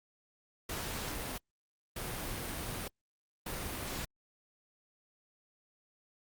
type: noise bursts at uneven times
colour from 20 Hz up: pink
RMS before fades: -39 dBFS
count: 3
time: 0.69-1.38 / 1.96-2.88 / 3.46-4.05 s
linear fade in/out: 5 ms
effects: Opus 48 kbps